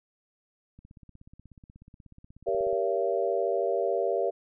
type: click train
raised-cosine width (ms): 5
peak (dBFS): -38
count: 33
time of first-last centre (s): 0.79-2.729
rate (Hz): 16.5
type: chord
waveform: sine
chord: G diminished seventh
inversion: none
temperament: just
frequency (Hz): 392 / 470.4 / 564.5 / 677.4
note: G4 / Bb4 / Db5 / Fb5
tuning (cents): 0 / +16 / +31 / +47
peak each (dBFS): -30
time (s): 2.46-4.31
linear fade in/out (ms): 20
effects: none